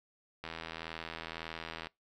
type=click train; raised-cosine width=0.3 ms; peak=-24 dBFS; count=118; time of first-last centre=0.44-1.87 s; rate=81.8 Hz; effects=noise-tail reverb RT60 0.2 s tail -25 dB re dry